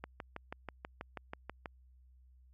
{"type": "click train", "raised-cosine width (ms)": 0.5, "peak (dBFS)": -26, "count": 11, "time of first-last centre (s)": [0.04, 1.658], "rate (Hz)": 6.18, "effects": ["added 63 Hz sine -59 dBFS peak until 2.53 s", "AAC 32 kbps"]}